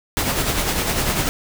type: noise with tremolo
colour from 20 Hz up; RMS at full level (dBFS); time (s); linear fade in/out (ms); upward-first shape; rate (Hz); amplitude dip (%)
pink; -19; 0.17-1.29; 0; sine; 10; 45
effects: none